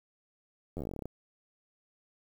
slowing click train, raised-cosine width 2 ms, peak -25 dBFS, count 15, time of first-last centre 0.77-1.056 s, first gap 11 ms, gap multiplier 1.09, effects 9-bit

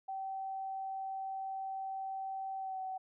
sine tone with pitch glide, 771 to 757.3 Hz, G5 to F#5, -29 to +40 cents, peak -37 dBFS, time 0.08-2.98 s, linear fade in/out 10 ms, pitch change -31 cents, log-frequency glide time 2.58-2.8 s, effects none

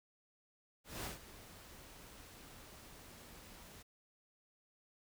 pink noise with ADSR envelope, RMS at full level -42 dBFS, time 0.84-3.83 s, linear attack 200 ms, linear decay 140 ms, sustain -14 dB, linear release 12 ms, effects none

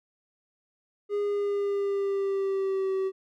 triangle tone with pitch glide, 410.1 to 382.6 Hz, G#4 to G4, -22 to -42 cents, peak -23 dBFS, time 1.09-3.12 s, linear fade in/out 50 ms, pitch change -120 cents, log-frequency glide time 1.2-2.93 s, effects none

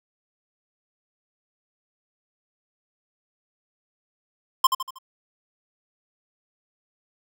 square tone with echo, 1049 Hz, C6, 4 cents sharp, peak -13 dBFS, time 4.64-4.67 s, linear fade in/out 5 ms, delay 79 ms, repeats 4, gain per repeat -7 dB, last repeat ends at 4.986 s, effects none

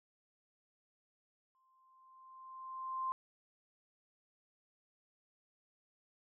sine tone with exponential growth, 1046.5 Hz, C6, in tune, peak -33 dBFS, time 1.55-3.12 s, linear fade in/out 0 ms, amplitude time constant 340 ms, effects none

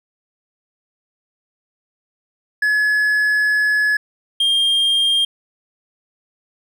triangle tone pair in turn, 1700 / 3209 Hz, G#6 / G7, +40 / +40 cents, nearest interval major seventh, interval 1100 cents, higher second, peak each -12 dBFS, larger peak neither, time 2.62-3.97 / 4.4-5.25 s, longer first, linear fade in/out 5 ms, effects none

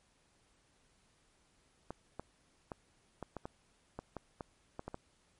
clicks, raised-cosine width 1 ms, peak -27 dBFS, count 12, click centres 1.906 / 2.196 / 2.718 / 3.227 / 3.367 / 3.455 / 3.99 / 4.167 / 4.408 / 4.794 / 4.88 / 4.944 s, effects pink hiss -71 dBFS RMS until 5.39 s + MP3 48 kbps

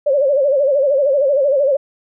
sine tone with vibrato, 557 Hz, C#5, 8 cents sharp, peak -11 dBFS, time 0.06-1.77 s, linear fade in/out 10 ms, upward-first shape sine, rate 13 Hz, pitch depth 110 cents each way, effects none

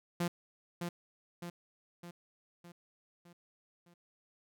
sawtooth tone with echo, 173.4 Hz, F3, 12 cents flat, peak -27 dBFS, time 0.2-0.28 s, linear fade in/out 5 ms, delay 610 ms, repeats 6, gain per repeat -5 dB, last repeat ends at 3.94 s, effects none

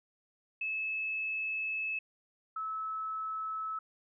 sine tone pair in turn, 2600 / 1300 Hz, E7 / E6, -24 / -24 cents, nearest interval octave, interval 1200 cents, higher first, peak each -32 / -34 dBFS, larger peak first, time 0.61-1.99 / 2.56-3.79 s, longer first, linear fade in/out 5 ms, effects none

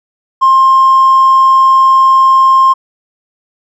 sine tone with hard clipping, 1060 Hz, C6, 22 cents sharp, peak -4 dBFS, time 0.41-2.74 s, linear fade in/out 20 ms, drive 1 dB, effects none

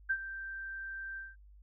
sine tone with ADSR envelope, 1568 Hz, G6, in tune, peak -26 dBFS, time 0.09-1.36 s, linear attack 16 ms, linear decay 63 ms, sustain -13 dB, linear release 190 ms, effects added 50 Hz sine -54 dBFS peak until 1.62 s

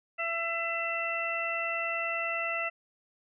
harmonic tone, 670 Hz, E5, 28 cents sharp, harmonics 1 / 2 / 3 / 4, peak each -36 / -36 / -35 / -33 dBFS, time 0.18-2.7 s, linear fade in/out 20 ms, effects none

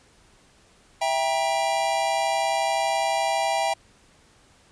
square chord, E diminished, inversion none, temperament just, 659.3 / 791.1 / 949.3 Hz, E5 / G5 / Bb5, 0 / +16 / +31 cents, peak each -27 / -25 / -30 dBFS, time 1.01-3.74 s, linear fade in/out 10 ms, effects pink hiss -57 dBFS RMS until 4.71 s + resampled to 22050 Hz

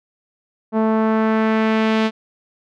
sawtooth tone with low-pass filter sweep, 220 Hz, A3, in tune, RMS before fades -17 dBFS, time 0.72-2.11 s, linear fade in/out 50 ms, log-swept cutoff 900 to 3500 Hz, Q 1.2, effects none

